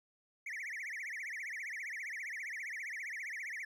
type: tone with vibrato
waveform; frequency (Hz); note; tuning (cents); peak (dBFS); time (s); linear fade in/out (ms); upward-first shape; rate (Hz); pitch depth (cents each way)
triangle; 2011; B6; +31; -38; 0.46-3.65; 5; triangle; 15; 290
effects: none